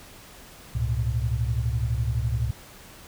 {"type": "tone cluster", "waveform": "sine", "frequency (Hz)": [68.1, 108.7, 120.6], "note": ["C#2", "A2", "B2"], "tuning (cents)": [-30, -21, -41], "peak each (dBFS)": -27, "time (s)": [0.75, 2.51], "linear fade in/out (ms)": 5, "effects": ["pink hiss -47 dBFS RMS until 3.07 s"]}